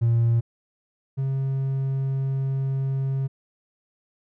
triangle tone pair in turn, 116.54 / 134.83 Hz, A#2 / C#3, 0 / -48 cents, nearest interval minor third, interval 252 cents, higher second, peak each -14 / -20 dBFS, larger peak first, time 0.01-0.41 / 1.17-3.28 s, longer second, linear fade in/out 20 ms, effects tanh soft clip ceiling -12 dBFS

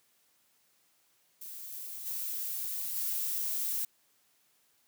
violet noise with level steps, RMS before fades -44 / -42 / -36 / -33 dBFS, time 1.41-3.85 s, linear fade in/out 5 ms, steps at 1.71 / 2.05 / 2.95 s, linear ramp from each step 20 ms, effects white hiss -70 dBFS RMS until 4.87 s + high-pass 100 Hz 12 dB/octave

